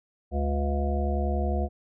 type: harmonic tone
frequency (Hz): 71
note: C#2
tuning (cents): +42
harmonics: 1 / 3 / 5 / 7 / 9 / 10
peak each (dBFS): -25 / -33 / -35 / -36 / -36 / -34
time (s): 0.31-1.69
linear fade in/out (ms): 50
effects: none